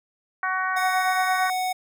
harmonic tone, 374.4 Hz, F#4, 20 cents sharp, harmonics 2 / 3 / 4 / 5 / 6, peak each -30 / -27 / -27 / -30 / -40 dBFS, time 0.43-1.5 s, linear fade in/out 2 ms
square tone, 740 Hz, F#5, in tune, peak -24 dBFS, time 0.76-1.73 s, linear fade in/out 10 ms
effects none

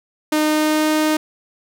sawtooth tone with pitch glide, 306.3 to 308.8 Hz, D#4 to D#4, -27 to -13 cents, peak -11 dBFS, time 0.32-1.17 s, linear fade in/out 5 ms, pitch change +14 cents, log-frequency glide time 0.45-0.91 s, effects none

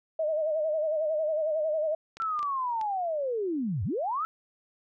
sine tone with vibrato, 622.3 Hz, D#5, in tune, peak -25 dBFS, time 0.19-1.95 s, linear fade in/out 5 ms, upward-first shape sine, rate 11 Hz, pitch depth 70 cents each way
clicks, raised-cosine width 0.2 ms, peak -27 dBFS, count 5, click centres 2.17 / 2.221 / 2.392 / 2.429 / 2.813 s
sine linear two-way sweep, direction down then up, 1349 to 82.41 to 1349 Hz, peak -27 dBFS, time 2.2-4.25 s, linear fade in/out 0 ms, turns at 3.84 s
effects none

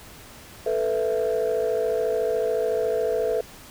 sine chord, A suspended second, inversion none, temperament equal, 440 / 493.9 / 659.3 Hz, A4 / B4 / E5, 0 / 0 / 0 cents, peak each -23 / -24 / -26 dBFS, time 0.66-3.41 s, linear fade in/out 5 ms, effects tanh soft clip ceiling -16 dBFS + pink hiss -45 dBFS RMS until 3.7 s

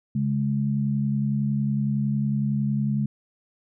sine tone pair together, 138.4 / 209.3 Hz, C#3 / G#3, -2 / +14 cents, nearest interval perfect fifth, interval 716 cents, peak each -24 dBFS, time 0.15-3.06 s, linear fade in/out 5 ms, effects none

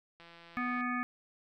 click train, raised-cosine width 0.3 ms, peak -38 dBFS, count 104, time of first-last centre 0.2-0.809 s, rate 169 Hz
harmonic tone, 246.9 Hz, B3, in tune, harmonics 1 / 3 / 5 / 7 / 9 / 10, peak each -35 / -44 / -36 / -39 / -41 / -51 dBFS, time 0.57-1.03 s, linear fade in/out 0 ms
effects none

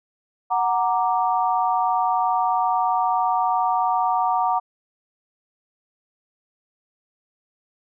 sine chord, Gb augmented, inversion none, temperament equal, 740 / 932.3 / 1174.7 Hz, Gb5 / Bb5 / D6, 0 / 0 / 0 cents, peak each -21 / -22 / -25 dBFS, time 0.5-4.6 s, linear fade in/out 20 ms, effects none

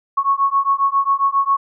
sine beating tone pair, 1100 / 1107.4 Hz, C#6 / C#6, -14 / -2 cents, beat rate 7.4 Hz, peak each -17 dBFS, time 0.17-1.57 s, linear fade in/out 10 ms, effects none

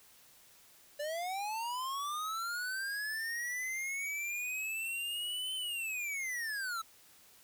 square linear two-way sweep, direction up then down, 575 to 3073 to 1293 Hz, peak -36 dBFS, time 0.99-6.82 s, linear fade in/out 10 ms, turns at 5.55 s, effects white hiss -61 dBFS RMS until 7.43 s

